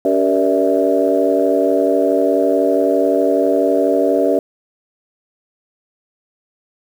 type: tone cluster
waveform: sine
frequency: 283.9 / 387.8 / 472.4 / 586 / 658 Hz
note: C#4 / G4 / A#4 / D5 / E5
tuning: +41 / -19 / +23 / -4 / -3 cents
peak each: -18 dBFS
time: 0.05-4.39 s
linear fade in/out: 2 ms
effects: tanh soft clip ceiling -1 dBFS + 7-bit